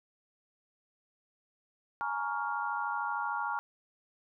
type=chord; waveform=sine; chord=Bb minor seventh; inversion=third; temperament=just; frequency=839.1 / 932.3 / 1118.8 / 1398.5 Hz; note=Ab5 / Bb5 / Db6 / F6; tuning=+18 / 0 / +16 / +2 cents; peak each=-37 / -36 / -38 / -36 dBFS; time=2.01-3.59 s; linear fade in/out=0 ms; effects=none